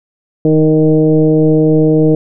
sine tone with frequency modulation, 311.7 Hz, D#4, 3 cents sharp, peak -6 dBFS, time 0.45-2.15 s, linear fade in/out 2 ms, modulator 155 Hz, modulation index 1.3, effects none

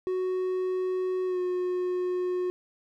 triangle tone with pitch glide, 370 to 362.2 Hz, F#4 to F#4, 0 to -37 cents, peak -24 dBFS, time 0.07-2.5 s, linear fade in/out 0 ms, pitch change -37 cents, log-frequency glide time 1.26-1.39 s, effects none

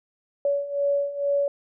sine beating tone pair, 565 / 567.2 Hz, C#5 / C#5, +33 / +40 cents, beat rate 2.2 Hz, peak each -27 / -23 dBFS, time 0.45-1.48 s, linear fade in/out 2 ms, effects none

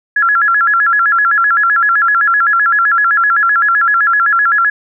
sine tone with vibrato, 1517 Hz, F#6, 43 cents sharp, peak -8 dBFS, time 0.16-4.7 s, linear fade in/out 5 ms, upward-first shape square, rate 7.8 Hz, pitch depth 180 cents each way, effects none

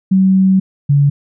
sine tone pair in turn, 190 / 142.34 Hz, F#3 / C#3, +46 / +46 cents, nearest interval perfect fourth, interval 500 cents, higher first, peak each -7 dBFS, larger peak neither, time 0.11-0.6 / 0.89-1.1 s, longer first, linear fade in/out 10 ms, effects none

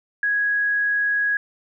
sine tone, 1661.2 Hz, G#6, in tune, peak -18 dBFS, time 0.23-1.37 s, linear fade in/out 2 ms, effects none

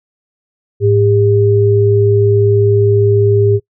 sine tone pair together, 106.8 / 401.8 Hz, G#2 / G4, +49 / +43 cents, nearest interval octave + major seventh, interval 2294 cents, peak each -10 dBFS, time 0.8-3.6 s, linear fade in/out 50 ms, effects noise-tail reverb RT60 0.1 s tail -24 dB re dry

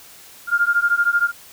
sine beating tone pair, 1400 / 1413 Hz, F6 / F6, +4 / +20 cents, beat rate 13 Hz, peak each -18 dBFS, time 0.47-1.32 s, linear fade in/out 50 ms, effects white hiss -44 dBFS RMS until 1.52 s

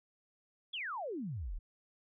sine exponential sweep, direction down, 3520 to 30.92 Hz, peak -37 dBFS, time 0.73-1.59 s, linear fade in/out 10 ms, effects none

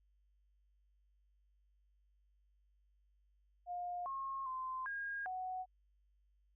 sine tone with pitch steps, 710 / 1080 / 1037 / 1626 / 742 Hz, F5 / C#6 / C6 / G#6 / F#5, +28 / -45 / -16 / -37 / +5 cents, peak -39 dBFS, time 3.66-5.66 s, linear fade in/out 50 ms, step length 400 ms, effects added 50 Hz sine -70 dBFS peak until 6.55 s

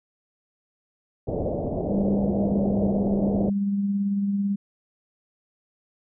white low-pass noise, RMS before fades -27 dBFS, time 1.27-3.5 s, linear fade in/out 10 ms, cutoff 660 Hz, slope 48 dB/octave
sine tone with tremolo, 200 Hz, G3, 35 cents sharp, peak -20 dBFS, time 1.89-4.56 s, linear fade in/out 10 ms, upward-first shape sine, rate 18 Hz, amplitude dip 30%
effects none

